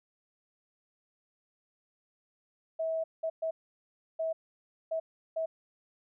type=tone bursts at uneven times; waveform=sine; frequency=647 Hz; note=E5; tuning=32 cents flat; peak=-29 dBFS; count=6; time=2.79-3.04 / 3.23-3.3 / 3.42-3.51 / 4.19-4.33 / 4.91-5 / 5.36-5.46 s; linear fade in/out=10 ms; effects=none